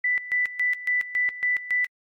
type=tone with tremolo; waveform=sine; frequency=1984 Hz; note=B6; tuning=7 cents sharp; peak=-20 dBFS; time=0.04-1.87 s; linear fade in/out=5 ms; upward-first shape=square; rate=3.6 Hz; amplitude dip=80%; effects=AAC 64 kbps